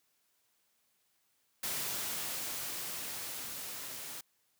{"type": "noise with level ramp", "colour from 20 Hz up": "white", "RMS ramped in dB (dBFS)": [-36, -44], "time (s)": [1.63, 4.21], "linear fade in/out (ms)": 5, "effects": ["white hiss -75 dBFS RMS until 4.59 s", "high-pass 80 Hz 12 dB/octave"]}